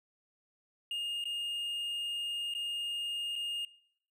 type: tone with dropouts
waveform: triangle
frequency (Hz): 2836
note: F7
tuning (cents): +26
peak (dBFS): -32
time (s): 0.91-3.65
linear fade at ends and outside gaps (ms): 2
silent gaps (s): 1.241-1.254 / 2.539-2.549 / 3.356-3.36
effects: noise-tail reverb RT60 0.7 s tail -21 dB re dry